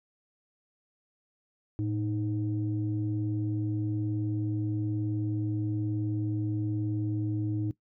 sine tone pair together, 110 / 311.1 Hz, A2 / D#4, 0 / 0 cents, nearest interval octave + tritone, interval 1800 cents, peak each -29 / -31 dBFS, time 1.79-7.71 s, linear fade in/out 0 ms, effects noise-tail reverb RT60 0.1 s tail -18 dB re dry + tanh soft clip ceiling -20 dBFS

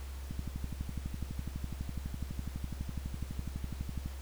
click train, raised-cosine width 5 ms, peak -25 dBFS, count 46, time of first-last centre 0.31-4.06 s, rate 12 Hz, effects added 67 Hz sine -40 dBFS peak until 4.21 s + pink hiss -53 dBFS RMS until 4.21 s

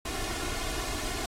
pink noise with comb filter, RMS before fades -33 dBFS, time 0.05-1.26 s, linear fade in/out 5 ms, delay 2.8 ms, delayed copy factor +0.8, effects low-pass 10000 Hz 12 dB/octave + AAC 48 kbps

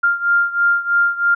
sine beating tone pair, 1396.9 / 1400 Hz, F6 / F6, 0 / +4 cents, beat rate 3.1 Hz, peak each -15 / -18 dBFS, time 0.03-1.35 s, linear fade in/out 10 ms, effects none

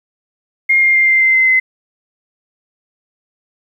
sine tone with pitch steps, 2130 / 2117 / 2103 / 2090 / 2077 / 2063 / 2050 Hz, C7 / C7 / C7 / C7 / C7 / C7 / C7, +30 / +20 / +8 / -2 / -13 / -25 / -36 cents, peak -8 dBFS, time 0.69-1.6 s, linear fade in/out 10 ms, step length 130 ms, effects 8-bit

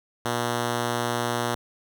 5% pulse tone, 120 Hz, B2, 49 cents flat, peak -13 dBFS, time 0.25-1.55 s, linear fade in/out 5 ms, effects none

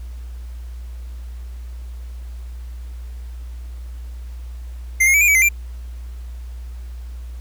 square tone with pitch steps, 2092 / 2148 / 2293 / 2424 / 2283 / 2069 / 2367 Hz, C7 / C7 / D7 / D#7 / D7 / C7 / D7, -1 / +45 / -42 / -46 / -50 / -20 / +13 cents, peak -12 dBFS, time 5-5.49 s, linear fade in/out 10 ms, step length 70 ms, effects added 60 Hz sine -29 dBFS peak until 7.4 s + pink hiss -52 dBFS RMS until 7.4 s

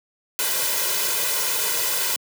white noise with comb filter, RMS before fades -23 dBFS, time 0.39-2.16 s, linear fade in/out 0 ms, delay 2 ms, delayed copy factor +0.95, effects high-pass 200 Hz 12 dB/octave

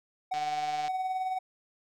triangle tone with tremolo, 750 Hz, F#5, 23 cents sharp, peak -25 dBFS, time 0.31-1.39 s, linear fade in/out 10 ms, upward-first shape triangle, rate 19 Hz, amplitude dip 50%
click train, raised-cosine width 0.2 ms, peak -24 dBFS, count 82, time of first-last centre 0.34-0.88 s, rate 150 Hz
effects none

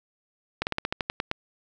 slowing click train, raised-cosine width 0.3 ms, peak -10 dBFS, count 10, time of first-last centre 0.62-1.314 s, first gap 49 ms, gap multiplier 1.11, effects none

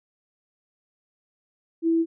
sine tone, 329.6 Hz, E4, in tune, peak -18 dBFS, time 1.82-2.06 s, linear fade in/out 50 ms, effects none

